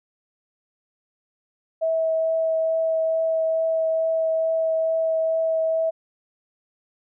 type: tone with vibrato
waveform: sine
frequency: 647 Hz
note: E5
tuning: 32 cents flat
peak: -19 dBFS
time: 1.81-5.91 s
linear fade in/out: 20 ms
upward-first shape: triangle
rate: 2.3 Hz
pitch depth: 9 cents each way
effects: none